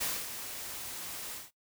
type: noise with ADSR envelope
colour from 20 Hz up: white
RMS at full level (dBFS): -32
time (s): 0-1.51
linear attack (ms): 15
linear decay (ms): 250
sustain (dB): -9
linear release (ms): 170
effects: noise-tail reverb RT60 0.1 s tail -17 dB re dry